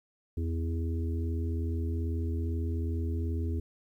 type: harmonic tone with a mistuned harmonic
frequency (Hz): 82.41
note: E2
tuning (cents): 0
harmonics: 1 / 3 / 4 / 5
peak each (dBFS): -29 / -39 / -41 / -43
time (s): 0.37-3.6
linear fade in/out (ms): 5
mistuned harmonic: 3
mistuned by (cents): +28
effects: 11-bit